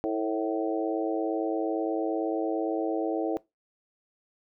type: harmonic tone with a mistuned harmonic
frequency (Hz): 108.7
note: A2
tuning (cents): -21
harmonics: 3 / 4 / 5 / 6 / 7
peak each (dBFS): -29 / -31 / -33 / -35 / -36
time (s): 0.04-3.37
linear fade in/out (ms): 0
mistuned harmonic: 4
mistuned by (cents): +43
effects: noise-tail reverb RT60 0.2 s tail -21 dB re dry